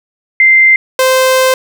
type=tone pair in turn; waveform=sine / sawtooth; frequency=2085 / 519.4 Hz; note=C7 / C5; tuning=-7 / -13 cents; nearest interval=2 octaves; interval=2406 cents; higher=first; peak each=-3 dBFS; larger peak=neither; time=0.4-0.76 / 0.99-1.54 s; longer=second; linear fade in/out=2 ms; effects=none